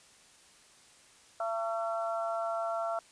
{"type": "harmonic tone", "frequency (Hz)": 225.4, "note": "A3", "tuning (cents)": 42, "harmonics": [3, 4, 5, 6], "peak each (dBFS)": [-32, -42, -43, -37], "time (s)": [1.4, 2.99], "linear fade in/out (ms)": 2, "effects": ["white hiss -59 dBFS RMS until 3.11 s", "resampled to 22050 Hz"]}